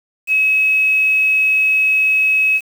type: tone with quantisation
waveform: sine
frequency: 2563 Hz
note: E7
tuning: 49 cents flat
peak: -11 dBFS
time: 0.27-2.61 s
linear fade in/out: 50 ms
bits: 6
effects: none